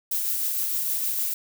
violet noise with tremolo, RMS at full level -25 dBFS, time 0.11-1.34 s, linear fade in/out 5 ms, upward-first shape triangle, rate 6.5 Hz, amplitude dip 30%, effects none

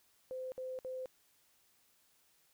sine tone bursts, 515 Hz, C5, 28 cents flat, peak -39 dBFS, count 3, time 0.31-1.058 s, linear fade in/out 0 ms, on 210 ms, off 59 ms, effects white hiss -71 dBFS RMS until 2.53 s

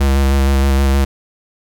square tone with vibrato, 68.2 Hz, C#2, 28 cents flat, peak -11 dBFS, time 0-1.05 s, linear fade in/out 10 ms, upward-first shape square, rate 6.4 Hz, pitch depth 20 cents each way, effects none

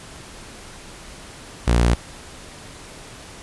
sawtooth tone, 59 Hz, A#1, 22 cents sharp, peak -10 dBFS, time 1.67-1.95 s, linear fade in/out 10 ms, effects pink hiss -40 dBFS RMS until 3.42 s + resampled to 24000 Hz

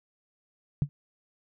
sine tone with exponential decay, 143.3 Hz, D3, 42 cents flat, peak -17 dBFS, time 0.82-0.89 s, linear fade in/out 0 ms, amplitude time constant 15 ms, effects none

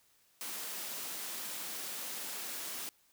white high-pass noise, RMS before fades -41 dBFS, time 0.41-2.89 s, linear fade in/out 0 ms, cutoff 170 Hz, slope 24 dB/octave, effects white hiss -69 dBFS RMS until 3.12 s

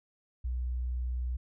sine tone, 61.74 Hz, B1, in tune, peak -30 dBFS, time 0.44-1.37 s, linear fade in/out 10 ms, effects none

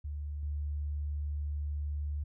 sine tone with level steps, 73.42 Hz, D2, in tune, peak -35 / -32 dBFS, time 0.04-2.24 s, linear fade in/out 10 ms, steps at 0.43 s, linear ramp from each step 2 ms, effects none

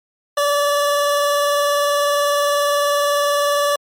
25% pulse tone with vibrato, 577 Hz, D5, 31 cents flat, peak -11 dBFS, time 0.37-3.76 s, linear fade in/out 5 ms, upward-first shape sine, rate 20 Hz, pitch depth 20 cents each way, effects MP3 64 kbps

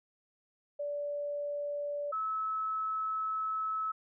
sine tone pair in turn, 580 / 1297.6 Hz, D5 / E6, -22 / -28 cents, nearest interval octave + major second, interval 1394 cents, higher second, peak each -33 / -31 dBFS, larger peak second, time 0.79-2.12 / 2.12-3.92 s, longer second, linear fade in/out 10 ms, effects none

